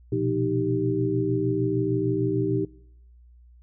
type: tone cluster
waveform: sine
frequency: 120.5 / 127.1 / 173.1 / 310.8 / 390.3 Hz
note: B2 / C3 / F3 / D#4 / G4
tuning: -42 / -50 / -15 / -2 / -8 cents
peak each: -28 / -33 / -33 / -27 / -26 dBFS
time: 0.12-2.65 s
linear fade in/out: 5 ms
effects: noise-tail reverb RT60 0.9 s tail -24 dB re dry + added 60 Hz sine -49 dBFS peak until 3.62 s